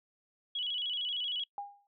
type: tone with vibrato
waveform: sine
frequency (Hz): 3136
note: G7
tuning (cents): 0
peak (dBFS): -32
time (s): 0.55-1.44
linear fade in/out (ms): 5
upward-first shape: square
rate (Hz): 13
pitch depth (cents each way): 93
type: tone with exponential decay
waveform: sine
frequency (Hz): 810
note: G#5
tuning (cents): -43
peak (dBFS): -33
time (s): 1.58-1.87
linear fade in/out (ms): 1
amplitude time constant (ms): 61
effects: noise-tail reverb RT60 0.1 s tail -26 dB re dry